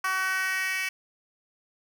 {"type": "tone with high-pass filter sweep", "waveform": "10% pulse", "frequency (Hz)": 377.1, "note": "F#4", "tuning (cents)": 33, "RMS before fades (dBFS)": -28, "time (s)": [0.04, 0.89], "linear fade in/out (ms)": 5, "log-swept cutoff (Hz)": [1200, 2300], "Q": 2.8, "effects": []}